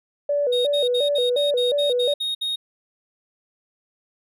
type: tone with vibrato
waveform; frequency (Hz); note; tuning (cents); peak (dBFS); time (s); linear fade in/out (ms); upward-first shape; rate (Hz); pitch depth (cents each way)
sine; 533; C5; +32; -18; 0.29-2.14; 5; square; 2.8; 140
type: tone bursts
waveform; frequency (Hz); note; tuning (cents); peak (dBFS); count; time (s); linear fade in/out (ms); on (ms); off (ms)
triangle; 3729; A#7; 0; -21; 10; 0.52-2.56; 10; 150; 60
effects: tanh soft clip ceiling -9 dBFS